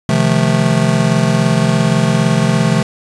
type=chord; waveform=square; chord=F dominant seventh; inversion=second; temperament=just; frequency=130.96 / 157.15 / 174.61 / 218.3 Hz; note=C3 / Eb3 / F3 / A3; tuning=+2 / +18 / 0 / -13 cents; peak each=-17 dBFS; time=0.09-2.83 s; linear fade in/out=2 ms; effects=resampled to 22050 Hz + 7-bit